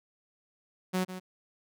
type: tone with echo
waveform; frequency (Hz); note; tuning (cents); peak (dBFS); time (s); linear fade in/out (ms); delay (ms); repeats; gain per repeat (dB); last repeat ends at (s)
sawtooth; 184.8; F#3; -2; -23; 0.93-1.05; 20; 150; 1; -11; 1.2
effects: none